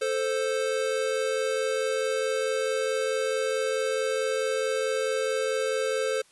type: tone pair together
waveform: square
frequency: 440 / 524.6 Hz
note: A4 / C5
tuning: 0 / +4 cents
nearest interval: minor third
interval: 304 cents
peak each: -29 / -28 dBFS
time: 0.01-6.22 s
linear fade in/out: 10 ms
effects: white hiss -59 dBFS RMS until 6.31 s + resampled to 24000 Hz